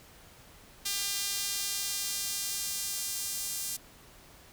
sawtooth tone with high-pass filter sweep, 399.5 Hz, G4, 33 cents sharp, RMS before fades -34 dBFS, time 0.85-3.77 s, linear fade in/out 10 ms, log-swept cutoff 4200 to 7200 Hz, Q 0.86, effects pink hiss -55 dBFS RMS until 4.52 s

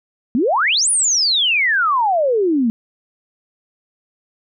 sine exponential two-way sweep, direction up then down, 218.1 to 9956 to 218.1 Hz, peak -13 dBFS, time 0.35-2.7 s, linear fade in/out 0 ms, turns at 0.9 s, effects none

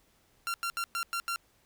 sawtooth tone bursts at uneven times, 1376 Hz, F6, 26 cents flat, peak -27 dBFS, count 6, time 0.47-0.54 / 0.63-0.7 / 0.77-0.84 / 0.95-1.03 / 1.13-1.2 / 1.28-1.36 s, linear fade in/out 0 ms, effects pink hiss -67 dBFS RMS until 1.65 s

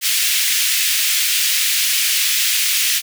pink high-pass noise, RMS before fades -17 dBFS, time 0.01-3.02 s, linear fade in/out 50 ms, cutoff 2200 Hz, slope 24 dB/octave, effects none

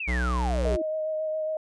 sine exponential sweep, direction down, 2745 to 311.1 Hz, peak -29 dBFS, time 0-0.82 s, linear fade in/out 5 ms
square tone, 61.74 Hz, B1, in tune, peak -25 dBFS, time 0.07-0.77 s, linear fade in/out 20 ms
sine tone with vibrato, 625 Hz, D#5, 8 cents sharp, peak -26 dBFS, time 0.65-1.57 s, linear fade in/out 2 ms, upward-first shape sine, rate 7.3 Hz, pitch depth 15 cents each way
effects resampled to 22050 Hz

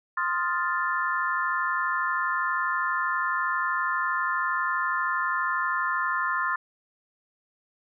sine chord, F dominant seventh, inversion second, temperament equal, 1046.5 / 1244.5 / 1396.9 / 1760 Hz, C6 / Eb6 / F6 / A6, 0 / 0 / 0 / 0 cents, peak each -28 / -32 / -30 / -29 dBFS, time 0.17-6.56 s, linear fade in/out 5 ms, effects none

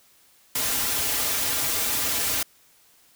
white noise with comb filter, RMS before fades -25 dBFS, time 0.55-2.43 s, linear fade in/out 5 ms, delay 5.4 ms, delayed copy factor -0.95, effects white hiss -58 dBFS RMS until 3.15 s

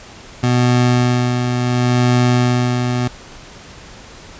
25% pulse tone with tremolo, 123.47 Hz, B2, in tune, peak -7 dBFS, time 0.43-3.08 s, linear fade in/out 5 ms, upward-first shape sine, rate 0.71 Hz, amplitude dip 45%, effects pink hiss -38 dBFS RMS until 4.39 s + resampled to 16000 Hz

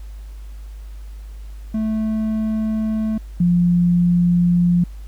triangle / sine tone pair in turn, 218.5 / 175.11 Hz, A3 / F3, -12 / +5 cents, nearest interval major third, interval 383 cents, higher first, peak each -16 / -12 dBFS, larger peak second, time 1.74-3.18 / 3.4-4.84 s, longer neither, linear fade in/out 5 ms, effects added 51 Hz sine -31 dBFS peak until 5.07 s + pink hiss -53 dBFS RMS until 5.07 s

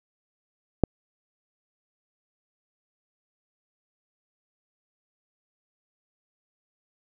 click, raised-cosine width 2 ms, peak -4 dBFS, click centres 0.837 s, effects none

